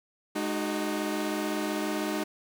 sawtooth tone cluster, 210 / 307.1 / 372.9 Hz, G#3 / D#4 / F#4, +19 / -23 / +14 cents, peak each -30 / -27 / -31 dBFS, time 0.35-2.24 s, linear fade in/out 10 ms, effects none

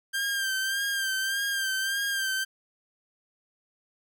sawtooth tone with vibrato, 1584 Hz, G6, 18 cents sharp, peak -23 dBFS, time 0.13-2.45 s, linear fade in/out 20 ms, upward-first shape sine, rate 1.7 Hz, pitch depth 44 cents each way, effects none

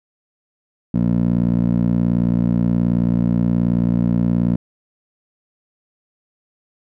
15% pulse tone with band-pass filter, 58.7 Hz, A#1, 13 cents sharp, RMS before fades -17 dBFS, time 0.94-4.56 s, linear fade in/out 5 ms, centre 210 Hz, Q 1.9, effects none

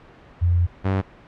sine / sawtooth tone pair in turn, 87.1 / 96.1 Hz, F2 / G2, -4 / -34 cents, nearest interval major second, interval 170 cents, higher second, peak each -15 dBFS, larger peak neither, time 0.41-0.67 / 0.84-1.02 s, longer first, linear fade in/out 20 ms, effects pink hiss -47 dBFS RMS until 1.27 s + low-pass 2000 Hz 12 dB/octave

